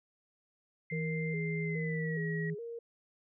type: tone with pitch glide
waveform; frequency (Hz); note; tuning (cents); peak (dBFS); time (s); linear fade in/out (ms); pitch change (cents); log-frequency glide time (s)
sine; 2093 to 1908.2; C7 to A#6; 0 to +40; -39; 0.9-2.5; 2; -160; 1.62-2.16
type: tone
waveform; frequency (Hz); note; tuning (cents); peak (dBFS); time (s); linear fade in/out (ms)
sine; 162.3; E3; -27; -33; 0.91-2.55; 20
type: tone with vibrato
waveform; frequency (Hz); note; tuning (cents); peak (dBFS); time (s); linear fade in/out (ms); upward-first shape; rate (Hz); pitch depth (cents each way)
sine; 440; A4; 0; -39; 0.92-2.79; 5; square; 1.2; 100
effects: none